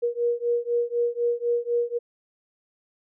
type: beating tone pair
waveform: sine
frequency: 474.1 / 478.1 Hz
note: A#4 / A#4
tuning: +29 / +44 cents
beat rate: 4 Hz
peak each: -25 dBFS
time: 0.02-1.99 s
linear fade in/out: 20 ms
effects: none